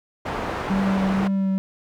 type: low-pass noise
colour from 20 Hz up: white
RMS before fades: -28 dBFS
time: 0.25-1.28 s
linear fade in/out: 10 ms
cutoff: 1100 Hz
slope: 12 dB/octave
type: tone with vibrato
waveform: triangle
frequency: 193.4 Hz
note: G3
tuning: 23 cents flat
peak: -17 dBFS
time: 0.7-1.58 s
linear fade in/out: 0 ms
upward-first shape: sine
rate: 2.1 Hz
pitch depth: 15 cents each way
effects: none